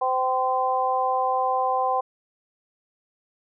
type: harmonic tone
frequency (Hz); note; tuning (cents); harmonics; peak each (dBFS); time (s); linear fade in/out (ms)
257.8; C4; -26; 2 / 3 / 4; -27 / -23 / -25; 0.01-2.01; 10
effects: none